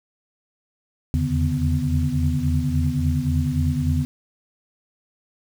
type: tone cluster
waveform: sine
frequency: 80.5 / 84.1 / 139.1 / 148.9 / 248.5 Hz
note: E2 / E2 / C#3 / D3 / B3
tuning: -41 / +35 / +6 / +24 / +11 cents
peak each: -25 dBFS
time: 1.14-4.05 s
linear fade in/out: 0 ms
effects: 7-bit